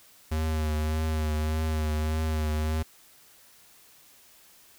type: tone with vibrato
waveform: square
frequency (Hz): 77.78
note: D#2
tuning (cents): 0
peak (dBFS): -26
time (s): 0.31-2.83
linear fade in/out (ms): 10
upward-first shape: triangle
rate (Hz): 1.7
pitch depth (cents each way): 34
effects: white hiss -56 dBFS RMS until 4.78 s